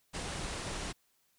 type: low-pass noise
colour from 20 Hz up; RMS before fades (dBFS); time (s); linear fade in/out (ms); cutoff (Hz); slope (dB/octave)
pink; -39; 0.13-0.93; 20; 10000; 96
effects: white hiss -73 dBFS RMS until 1.38 s